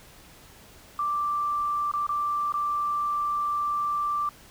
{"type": "tone with dropouts", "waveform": "sine", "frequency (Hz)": 1175, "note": "D6", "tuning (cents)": 1, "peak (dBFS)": -24, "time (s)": [0.99, 4.29], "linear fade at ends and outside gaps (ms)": 2, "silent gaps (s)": [[1.915, 1.937], [2.067, 2.091], [2.522, 2.54]], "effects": ["pink hiss -51 dBFS RMS until 4.5 s"]}